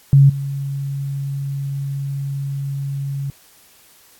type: tone with level steps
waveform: sine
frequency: 138.8 Hz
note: C#3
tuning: 3 cents sharp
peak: -6 / -21 dBFS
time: 0.13-3.3 s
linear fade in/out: 0 ms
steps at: 0.29 s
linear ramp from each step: 10 ms
effects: white hiss -50 dBFS RMS until 4.19 s + AAC 64 kbps